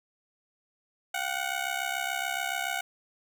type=ring-modulated tone; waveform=15% pulse; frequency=740 Hz; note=F#5; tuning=in tune; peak=-20 dBFS; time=1.14-2.81 s; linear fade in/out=5 ms; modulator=33.5 Hz; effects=9-bit